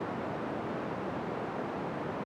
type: band-pass noise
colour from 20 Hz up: pink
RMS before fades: -36 dBFS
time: 0-2.24 s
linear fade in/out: 10 ms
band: 170 to 1100 Hz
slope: 12 dB/octave
effects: high-pass 80 Hz 12 dB/octave